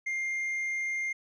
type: tone with tanh clipping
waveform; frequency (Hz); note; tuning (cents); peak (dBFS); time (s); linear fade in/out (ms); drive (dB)
sine; 2111; C7; +15; -30; 0.06-1.13; 10; 3
effects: none